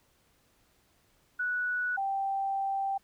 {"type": "tone pair in turn", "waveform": "sine", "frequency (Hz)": [1474, 782.9], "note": ["F#6", "G5"], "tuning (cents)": [-7, -2], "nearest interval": "major seventh", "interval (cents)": 1095, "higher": "first", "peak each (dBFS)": -28, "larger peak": "neither", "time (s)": [[1.39, 1.97], [1.97, 2.98]], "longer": "second", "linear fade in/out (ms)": 10, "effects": ["pink hiss -68 dBFS RMS until 3.03 s"]}